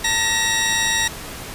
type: tone pair together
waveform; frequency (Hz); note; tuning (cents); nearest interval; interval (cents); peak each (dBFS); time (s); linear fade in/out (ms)
15% pulse; 896.7 / 1900; A5 / A#6; +33 / +33; octave + minor second; 1300; -18 / -12; 0.04-1.08; 5
effects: pink hiss -33 dBFS RMS until 1.54 s + resampled to 32000 Hz